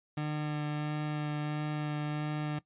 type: tone with vibrato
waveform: 30% pulse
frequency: 150.1 Hz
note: D3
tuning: 38 cents sharp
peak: -29 dBFS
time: 0.17-2.59 s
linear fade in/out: 5 ms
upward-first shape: sine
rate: 1.5 Hz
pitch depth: 10 cents each way
effects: noise-tail reverb RT60 0.1 s tail -18 dB re dry + resampled to 8000 Hz